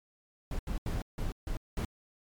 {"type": "noise bursts at uneven times", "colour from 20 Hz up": "brown", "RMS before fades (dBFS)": -33, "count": 6, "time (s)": [[0.51, 0.59], [0.67, 0.78], [0.86, 1.02], [1.18, 1.32], [1.47, 1.57], [1.77, 1.85]], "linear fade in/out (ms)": 2, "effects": ["MP3 96 kbps"]}